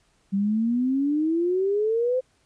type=exponential sweep; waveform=sine; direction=up; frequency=192.7 to 521 Hz; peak=-20 dBFS; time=0.32-2.21 s; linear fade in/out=20 ms; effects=pink hiss -65 dBFS RMS until 2.45 s + resampled to 22050 Hz